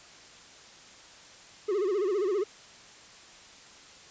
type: tone with vibrato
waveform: triangle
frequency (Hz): 392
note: G4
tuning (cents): 0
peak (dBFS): -23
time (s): 1.68-2.44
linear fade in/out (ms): 10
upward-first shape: sine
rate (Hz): 15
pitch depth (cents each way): 160
effects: white hiss -51 dBFS RMS until 4.1 s + resampled to 16000 Hz